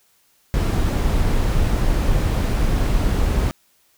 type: noise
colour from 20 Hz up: brown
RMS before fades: -18 dBFS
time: 0.54-3.51 s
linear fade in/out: 0 ms
effects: white hiss -60 dBFS RMS until 3.97 s